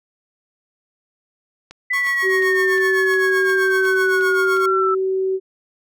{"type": "click train", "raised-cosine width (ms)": 0.2, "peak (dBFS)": -21, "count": 9, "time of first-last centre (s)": [1.71, 4.567], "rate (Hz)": 2.8}
{"type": "exponential sweep", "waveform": "sine", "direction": "down", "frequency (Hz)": [2000, 1316], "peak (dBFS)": -17, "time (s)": [1.9, 4.95], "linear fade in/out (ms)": 10}
{"type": "tone with tremolo", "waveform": "sawtooth", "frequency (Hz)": 1100, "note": "C#6", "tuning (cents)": -14, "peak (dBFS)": -20, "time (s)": [1.93, 4.66], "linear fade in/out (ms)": 5, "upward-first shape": "triangle", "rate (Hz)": 7.8, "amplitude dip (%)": 85}
{"type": "tone", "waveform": "sine", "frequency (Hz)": 380, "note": "F#4", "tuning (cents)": 46, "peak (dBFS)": -17, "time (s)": [2.22, 5.4], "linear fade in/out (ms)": 50}
{"effects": []}